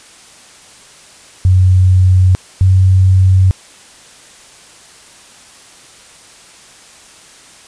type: tone pair in turn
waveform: sine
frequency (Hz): 92.5 / 93.95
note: F#2 / F#2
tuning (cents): 0 / +27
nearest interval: unison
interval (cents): 27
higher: second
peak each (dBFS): -5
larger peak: neither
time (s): 1.45-2.35 / 2.61-3.51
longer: neither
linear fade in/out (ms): 0
effects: white hiss -40 dBFS RMS until 7.67 s + resampled to 22050 Hz